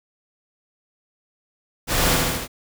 pink noise with echo, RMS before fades -21 dBFS, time 1.87-2.18 s, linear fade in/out 50 ms, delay 75 ms, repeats 4, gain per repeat -2 dB, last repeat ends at 2.48 s, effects none

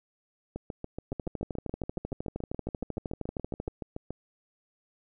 two click trains, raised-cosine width 2 ms, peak -20 / -22 dBFS, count 34 / 26, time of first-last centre 1.12-3.678 / 0.56-4.106 s, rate 12.9 / 7.05 Hz, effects none

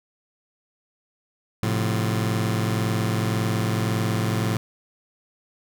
sawtooth chord, F major, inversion first, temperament just, 109.13 / 130.96 / 174.61 Hz, A2 / C3 / F3, -14 / +2 / 0 cents, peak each -19 / -25 / -24 dBFS, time 1.63-4.57 s, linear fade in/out 0 ms, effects none

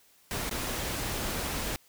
pink noise with dropouts, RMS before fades -33 dBFS, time 0.31-1.76 s, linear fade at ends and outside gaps 0 ms, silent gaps 0.494-0.512 s, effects white hiss -62 dBFS RMS until 1.88 s

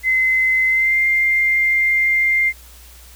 sine tone with pitch glide, 2052 to 2102 Hz, C7 to C7, -34 to +7 cents, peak -13 dBFS, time 0.03-2.53 s, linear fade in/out 50 ms, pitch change +41 cents, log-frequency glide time 0.67-0.98 s, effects added 60 Hz sine -42 dBFS peak until 3.15 s + white hiss -45 dBFS RMS until 3.15 s

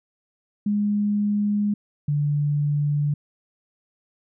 sine tone pair in turn, 206.5 / 146.25 Hz, G#3 / D3, -10 / -7 cents, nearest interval tritone, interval 597 cents, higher first, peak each -19 dBFS, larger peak neither, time 0.66-1.74 / 2.08-3.14 s, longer first, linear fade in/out 5 ms, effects none

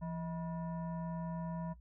sine tone with frequency modulation, 169.2 Hz, E3, 45 cents sharp, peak -37 dBFS, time 0.01-1.74 s, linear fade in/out 20 ms, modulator 804 Hz, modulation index 0.58, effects noise-tail reverb RT60 0.1 s tail -18 dB re dry + added 60 Hz sine -54 dBFS peak until 1.8 s

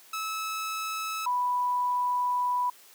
sawtooth / sine tone pair in turn, 1300 / 987.1 Hz, E6 / B5, -24 / -1 cents, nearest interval perfect fourth, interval 477 cents, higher first, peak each -27 / -24 dBFS, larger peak second, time 0.13-1.26 / 1.26-2.7 s, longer second, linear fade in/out 5 ms, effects white hiss -54 dBFS RMS until 2.94 s + high-pass 300 Hz 12 dB/octave

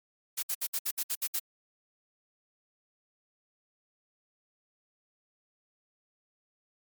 blue noise bursts, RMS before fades -31 dBFS, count 9, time 0.37-1.396 s, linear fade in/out 10 ms, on 58 ms, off 63 ms, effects MP3 96 kbps

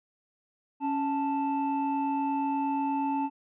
triangle tone pair together, 277.2 / 880 Hz, C#4 / A5, 0 / 0 cents, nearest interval octave + minor sixth, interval 2000 cents, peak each -27 dBFS, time 0.8-3.3 s, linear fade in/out 50 ms, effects resampled to 8000 Hz

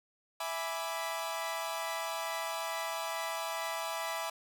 sawtooth chord, E dominant seventh, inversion none, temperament equal, 659.3 / 830.6 / 987.8 / 1174.7 Hz, E5 / G#5 / B5 / D6, 0 / 0 / 0 / 0 cents, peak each -35 / -38 / -36 / -38 dBFS, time 0.4-4.3 s, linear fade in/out 5 ms, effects none

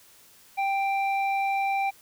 square tone with low-pass filter, 786 Hz, G5, 4 cents sharp, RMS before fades -26 dBFS, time 0.57-1.91 s, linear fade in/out 20 ms, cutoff 1900 Hz, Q 4.3, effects white hiss -55 dBFS RMS until 2.01 s

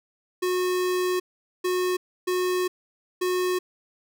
square tone bursts at uneven times, 364.2 Hz, F#4, 27 cents flat, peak -23 dBFS, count 4, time 0.42-1.2 / 1.64-1.97 / 2.27-2.68 / 3.21-3.59 s, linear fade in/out 10 ms, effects none

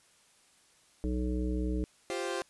harmonic tone, 62 Hz, B1, 7 cents sharp, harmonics 1 / 3 / 5 / 7 / 9, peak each -31 / -37 / -35 / -40 / -48 dBFS, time 1.04-1.84 s, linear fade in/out 0 ms
sawtooth chord, F suspended second, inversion none, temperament equal, 349.2 / 392 / 523.3 Hz, F4 / G4 / C5, 0 / 0 / 0 cents, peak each -33 dBFS, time 2.1-2.42 s, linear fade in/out 0 ms
effects white hiss -64 dBFS RMS until 2.49 s + resampled to 24000 Hz

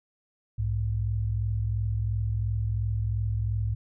sine tone pair together, 62.6 / 105.48 Hz, B1 / G#2, +24 / +27 cents, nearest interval major sixth, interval 903 cents, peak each -30 / -26 dBFS, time 0.58-3.75 s, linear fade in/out 10 ms, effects none

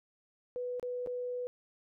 sine tone with dropouts, 494.1 Hz, B4, 1 cent sharp, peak -34 dBFS, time 0.56-1.47 s, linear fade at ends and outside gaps 0 ms, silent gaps 0.797-0.828 / 1.062-1.072 s, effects none

